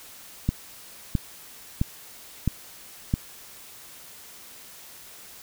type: click train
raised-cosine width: 5 ms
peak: -9 dBFS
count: 5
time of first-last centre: 0.49-3.139 s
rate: 1.51 Hz
effects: white hiss -46 dBFS RMS until 5.42 s